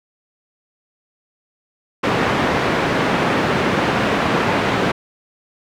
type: band-pass noise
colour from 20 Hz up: pink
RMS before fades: -18 dBFS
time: 2.03-4.92 s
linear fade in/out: 10 ms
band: 160 to 2200 Hz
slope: 12 dB/octave
effects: none

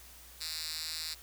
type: tone with high-pass filter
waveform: 5% pulse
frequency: 158.3 Hz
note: D#3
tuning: 30 cents sharp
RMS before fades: -39 dBFS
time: 0.4-1.15 s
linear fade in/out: 20 ms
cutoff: 4000 Hz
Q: 2.1
effects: added 60 Hz sine -57 dBFS peak until 1.22 s + white hiss -54 dBFS RMS until 1.22 s

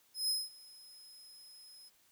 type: tone with ADSR envelope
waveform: sawtooth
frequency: 5110 Hz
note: D#8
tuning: 45 cents sharp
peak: -27 dBFS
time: 0.14-1.9 s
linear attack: 150 ms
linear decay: 200 ms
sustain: -24 dB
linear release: 26 ms
effects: white hiss -69 dBFS RMS until 2.11 s

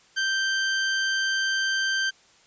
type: tone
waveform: sawtooth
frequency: 1565 Hz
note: G6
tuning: 3 cents flat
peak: -19 dBFS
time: 0.16-2.11 s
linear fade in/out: 20 ms
effects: white hiss -57 dBFS RMS until 2.46 s + resampled to 16000 Hz

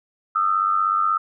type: tone pair together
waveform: sine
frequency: 1231.6 / 1328 Hz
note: D#6 / E6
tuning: -18 / +12 cents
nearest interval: minor second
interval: 130 cents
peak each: -20 dBFS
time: 0.35-1.18 s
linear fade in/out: 10 ms
effects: none

